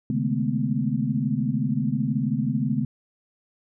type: tone cluster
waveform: sine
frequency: 132.6 / 150.5 / 210.9 / 223.9 / 249.6 Hz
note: C3 / D3 / G#3 / A3 / B3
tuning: +23 / +43 / +27 / +30 / +19 cents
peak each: -28 dBFS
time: 0.1-2.85 s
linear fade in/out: 2 ms
effects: none